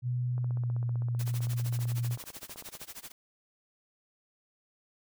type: tone with pitch glide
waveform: sine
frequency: 123.47 to 119.75 Hz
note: B2 to A#2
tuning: 0 to +47 cents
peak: -28 dBFS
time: 0.02-2.18 s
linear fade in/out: 50 ms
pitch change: -53 cents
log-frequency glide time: 0.38-0.76 s
type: click train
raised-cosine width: 1 ms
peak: -34 dBFS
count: 39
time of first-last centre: 0.38-2.816 s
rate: 15.6 Hz
type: noise with tremolo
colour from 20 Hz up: white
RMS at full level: -42 dBFS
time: 1.19-3.12 s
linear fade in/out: 5 ms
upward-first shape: sine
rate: 13 Hz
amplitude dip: 95%
effects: none